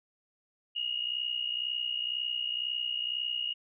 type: tone pair together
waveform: sine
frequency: 2852 / 2914 Hz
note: F7 / F#7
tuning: +36 / -27 cents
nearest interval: unison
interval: 37 cents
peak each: -32 / -35 dBFS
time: 0.75-3.54 s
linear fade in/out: 20 ms
effects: none